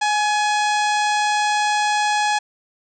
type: harmonic tone with a mistuned harmonic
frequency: 837 Hz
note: G#5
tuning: 13 cents sharp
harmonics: 1 / 2 / 3 / 4 / 5 / 6 / 7 / 8 / 9 / 10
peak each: -18 / -24 / -28 / -30 / -32 / -34 / -35 / -36 / -37 / -38 dBFS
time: 0.01-2.39 s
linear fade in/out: 10 ms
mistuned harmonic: 2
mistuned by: +24 cents
effects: none